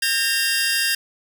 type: tone cluster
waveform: sawtooth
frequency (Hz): 1602 / 1833 / 2766 / 4886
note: G6 / A#6 / F7 / D#8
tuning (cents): +37 / -30 / -17 / -32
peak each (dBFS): -21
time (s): 0.02-0.95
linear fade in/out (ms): 5
effects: none